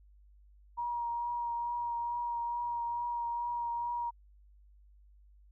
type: tone with vibrato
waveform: sine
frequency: 949 Hz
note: A#5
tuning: 31 cents sharp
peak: -32 dBFS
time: 0.77-4.11 s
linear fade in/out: 20 ms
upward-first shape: triangle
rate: 2.3 Hz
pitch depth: 17 cents each way
effects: added 50 Hz sine -57 dBFS peak until 5.51 s